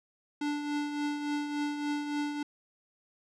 square tone with tremolo, 293.1 Hz, D4, 3 cents flat, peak -29 dBFS, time 0.41-2.43 s, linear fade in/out 5 ms, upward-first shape triangle, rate 3.5 Hz, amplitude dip 55%, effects low-pass 6000 Hz 12 dB/octave

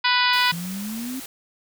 harmonic tone, 493.9 Hz, B4, in tune, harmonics 2 / 3 / 4 / 5 / 6 / 7 / 8 / 9 / 10, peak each -22 / -24 / -25 / -26 / -27 / -27 / -28 / -29 / -29 dBFS, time 0.04-0.52 s, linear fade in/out 10 ms
white noise, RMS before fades -37 dBFS, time 0.33-1.26 s, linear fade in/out 2 ms
sine exponential sweep, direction up, 164.81 to 267.7 Hz, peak -28 dBFS, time 0.52-1.2 s, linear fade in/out 5 ms
effects none

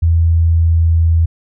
sine tone with pitch glide, 83 to 82.47 Hz, E2 to E2, +12 to +1 cents, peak -8 dBFS, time 0.02-1.26 s, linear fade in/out 10 ms, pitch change -11 cents, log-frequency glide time 0.18-1.01 s, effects none

